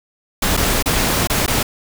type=noise with dropouts; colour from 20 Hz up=pink; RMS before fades=-17 dBFS; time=0.42-1.63 s; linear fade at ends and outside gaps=5 ms; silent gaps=0.568-0.573 / 0.826-0.858 / 1.273-1.298 / 1.464-1.478 s; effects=none